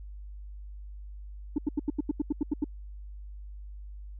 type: tone bursts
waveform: sine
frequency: 293.7 Hz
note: D4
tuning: in tune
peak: -22 dBFS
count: 11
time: 1.56-2.643 s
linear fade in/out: 5 ms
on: 23 ms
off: 83 ms
effects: tanh soft clip ceiling -21 dBFS + added 50 Hz sine -40 dBFS peak until 4.19 s